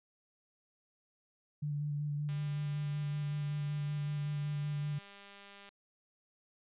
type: tone with vibrato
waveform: sine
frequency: 146.83 Hz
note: D3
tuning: in tune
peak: -33 dBFS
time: 1.62-4.99 s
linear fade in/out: 10 ms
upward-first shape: square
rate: 5.3 Hz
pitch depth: 16 cents each way
type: click train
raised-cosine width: 0.2 ms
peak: -36 dBFS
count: 681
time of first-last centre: 2.29-5.69 s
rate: 200 Hz
effects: resampled to 8000 Hz